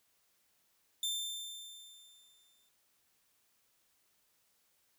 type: tone with exponential decay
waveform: sawtooth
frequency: 3572 Hz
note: A7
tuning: 25 cents sharp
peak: -29 dBFS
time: 1.03-2.69 s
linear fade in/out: 2 ms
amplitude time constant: 360 ms
effects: white hiss -74 dBFS RMS until 4.98 s